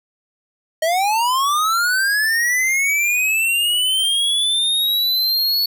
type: linear sweep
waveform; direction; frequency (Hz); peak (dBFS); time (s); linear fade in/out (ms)
square; up; 622.3 to 4435; -16; 0.82-5.66; 5
effects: none